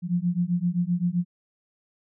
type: beating tone pair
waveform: sine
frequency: 171.9 / 179.6 Hz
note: F3 / F3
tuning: -27 / +49 cents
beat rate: 7.7 Hz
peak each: -25 dBFS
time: 0.02-1.25 s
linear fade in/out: 50 ms
effects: none